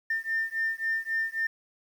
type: beating tone pair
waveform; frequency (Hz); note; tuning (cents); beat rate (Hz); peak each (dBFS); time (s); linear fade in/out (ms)
sine; 1800 / 1803.7; A6 / A6; +39 / +42; 3.7; -29 / -29; 0.1-1.47; 5
effects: tanh soft clip ceiling -21 dBFS + 9-bit